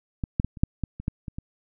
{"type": "clicks", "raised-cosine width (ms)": 5, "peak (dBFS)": [-15, -9, -14, -28, -6, -14, -23, -13, -21, -21], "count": 10, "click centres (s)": [0.238, 0.399, 0.446, 0.572, 0.635, 0.837, 1, 1.081, 1.282, 1.385], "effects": []}